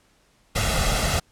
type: noise with comb filter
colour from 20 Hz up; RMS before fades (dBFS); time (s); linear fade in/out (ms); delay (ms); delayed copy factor
pink; -22; 0.55-1.2; 10; 1.5; +0.65
effects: pink hiss -61 dBFS RMS until 1.31 s + low-pass 10000 Hz 12 dB/octave